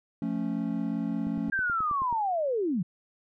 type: chord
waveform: triangle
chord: F augmented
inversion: none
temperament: equal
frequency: 174.61 / 220 / 277.2 Hz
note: F3 / A3 / C#4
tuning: 0 / 0 / 0 cents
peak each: -32 / -29 / -30 dBFS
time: 0.22-1.5 s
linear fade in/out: 2 ms
type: click train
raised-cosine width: 3 ms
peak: -29 dBFS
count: 9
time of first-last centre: 1.27-2.127 s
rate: 9.34 Hz
type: linear sweep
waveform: sine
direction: down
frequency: 1614 to 155.7 Hz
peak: -25 dBFS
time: 1.52-2.83 s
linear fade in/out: 10 ms
effects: none